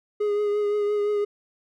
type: tone with vibrato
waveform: triangle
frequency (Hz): 414.4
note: G#4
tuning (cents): -4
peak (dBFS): -19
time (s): 0.2-1.25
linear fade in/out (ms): 10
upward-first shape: triangle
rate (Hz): 5.8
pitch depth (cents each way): 26
effects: none